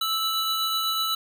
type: tone cluster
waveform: square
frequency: 1314 / 2960 / 3950 Hz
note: E6 / F#7 / B7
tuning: -6 / 0 / 0 cents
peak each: -28 / -34 / -27 dBFS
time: 0.01-1.15 s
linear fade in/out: 5 ms
effects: none